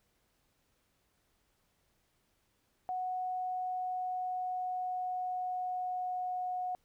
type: tone with pitch glide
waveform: sine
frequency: 737 to 730.2 Hz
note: F#5 to F#5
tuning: -7 to -23 cents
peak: -33 dBFS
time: 2.89-6.75 s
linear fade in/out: 0 ms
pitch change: -16 cents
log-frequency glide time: 3.19-6.55 s
effects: pink hiss -75 dBFS RMS until 6.84 s